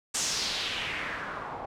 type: noise with low-pass filter sweep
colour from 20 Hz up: white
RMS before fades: -33 dBFS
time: 0.14-1.66 s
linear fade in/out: 10 ms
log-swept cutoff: 7500 to 800 Hz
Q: 2.5
effects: none